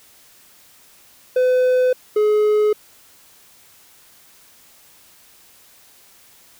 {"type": "tone pair in turn", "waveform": "triangle", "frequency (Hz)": [506, 423.1], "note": ["B4", "G#4"], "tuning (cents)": [42, 32], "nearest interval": "minor third", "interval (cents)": 310, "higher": "first", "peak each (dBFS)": -11, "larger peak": "neither", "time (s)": [[1.36, 1.93], [2.16, 2.73]], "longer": "neither", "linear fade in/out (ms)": 5, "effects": ["white hiss -50 dBFS RMS until 6.59 s"]}